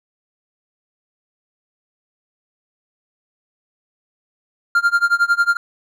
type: tone with tremolo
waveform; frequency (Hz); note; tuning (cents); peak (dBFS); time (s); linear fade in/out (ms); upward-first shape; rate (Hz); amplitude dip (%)
triangle; 1396.9; F6; 0; -8; 4.75-5.57; 2; sine; 11; 95
effects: none